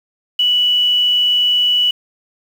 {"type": "tone with quantisation", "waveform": "sine", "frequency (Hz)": 2953, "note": "F#7", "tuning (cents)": -4, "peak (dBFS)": -11, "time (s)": [0.39, 1.91], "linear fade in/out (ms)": 5, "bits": 6, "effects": []}